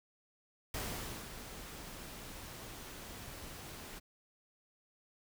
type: noise with ADSR envelope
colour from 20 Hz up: pink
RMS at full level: -39 dBFS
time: 0.74-4 s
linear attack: 3 ms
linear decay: 540 ms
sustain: -9 dB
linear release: 22 ms
effects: none